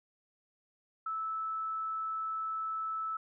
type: tone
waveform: sine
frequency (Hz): 1310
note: E6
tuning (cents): -11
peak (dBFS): -33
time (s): 1.06-3.17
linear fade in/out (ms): 5
effects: none